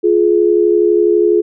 sine tone pair together, 349.2 / 421.3 Hz, F4 / G#4, 0 / +25 cents, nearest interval minor third, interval 325 cents, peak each -11 dBFS, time 0.03-1.42 s, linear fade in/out 20 ms, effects none

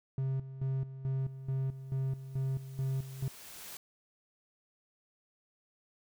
triangle tone with tremolo, 133.4 Hz, C3, 34 cents sharp, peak -28 dBFS, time 0.18-3.28 s, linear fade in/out 2 ms, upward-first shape square, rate 2.3 Hz, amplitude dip 75%
white noise with exponential growth, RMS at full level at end -45 dBFS, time 1.19-3.77 s, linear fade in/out 2 ms, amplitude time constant 560 ms
effects none

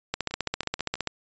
two click trains, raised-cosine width 0.2 ms, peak -9 / -23 dBFS, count 15 / 5, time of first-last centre 0.14-1.073 / 0.31-0.955 s, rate 15 / 6.2 Hz, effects resampled to 16000 Hz

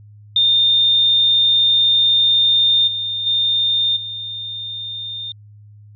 sine tone with level steps, 3628 Hz, A#7, 48 cents flat, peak -11 / -20 / -14 / -25 dBFS, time 0.36-5.32 s, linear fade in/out 2 ms, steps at 2.87 / 3.26 / 3.96 s, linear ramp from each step 10 ms, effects added 104 Hz sine -40 dBFS peak until 5.95 s

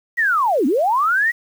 sine linear two-way sweep, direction down then up, 1951 to 233.1 to 1951 Hz, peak -14 dBFS, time 0.17-1.32 s, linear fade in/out 20 ms, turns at 0.66 s, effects 7-bit

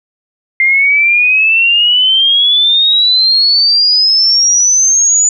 sine exponential sweep, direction up, 2093 to 7000 Hz, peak -6 dBFS, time 0.6-5.29 s, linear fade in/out 2 ms, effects none

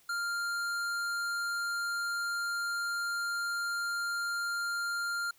sine tone with hard clipping, 1396.9 Hz, F6, in tune, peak -33 dBFS, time 0.09-5.31 s, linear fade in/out 5 ms, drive 14 dB, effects white hiss -64 dBFS RMS until 5.38 s

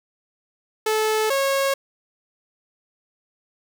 sawtooth tone pair in turn, 434.3 / 547.2 Hz, A4 / C#5, -23 / -23 cents, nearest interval major third, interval 400 cents, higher second, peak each -15 dBFS, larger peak neither, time 0.86-1.3 / 1.3-1.74 s, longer neither, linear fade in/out 5 ms, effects none

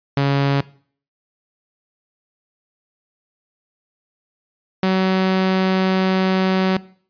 sawtooth tone pair in turn, 139.6 / 188.33 Hz, C#3 / F#3, +13 / +31 cents, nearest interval perfect fourth, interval 518 cents, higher second, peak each -11 dBFS, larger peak neither, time 0.17-0.61 / 4.83-6.77 s, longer second, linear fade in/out 2 ms, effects noise-tail reverb RT60 0.5 s tail -20 dB re dry + resampled to 11025 Hz

